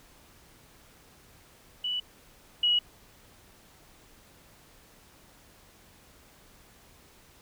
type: tone pair in turn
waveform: sine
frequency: 2960 / 2913 Hz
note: F#7 / F#7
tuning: 0 / -28 cents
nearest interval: unison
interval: 28 cents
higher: first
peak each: -28 / -21 dBFS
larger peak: second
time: 1.84-2 / 2.63-2.79 s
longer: neither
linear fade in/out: 5 ms
effects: pink hiss -57 dBFS RMS until 7.41 s